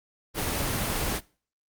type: noise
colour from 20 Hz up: pink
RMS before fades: -28 dBFS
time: 0.34-1.21 s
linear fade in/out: 50 ms
effects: noise-tail reverb RT60 0.4 s tail -22 dB re dry + Opus 24 kbps